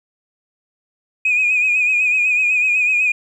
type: tone with vibrato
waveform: sine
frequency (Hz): 2484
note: D#7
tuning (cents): -3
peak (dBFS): -12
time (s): 1.25-3.12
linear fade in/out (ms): 5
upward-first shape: sine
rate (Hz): 8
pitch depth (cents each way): 51
effects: tanh soft clip ceiling -9 dBFS + 9-bit